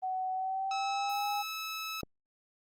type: tone with pitch glide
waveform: sine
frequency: 749 to 816.8 Hz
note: F#5 to G#5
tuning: +21 to -29 cents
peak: -31 dBFS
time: 0.02-1.43 s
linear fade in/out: 20 ms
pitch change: +150 cents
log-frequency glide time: 0.32-1.27 s
type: tone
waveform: 15% pulse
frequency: 1300 Hz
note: E6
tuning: 24 cents flat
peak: -30 dBFS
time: 0.71-2.01 s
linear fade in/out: 2 ms
type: click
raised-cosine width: 2 ms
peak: -25 dBFS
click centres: 2.033 s
effects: Opus 24 kbps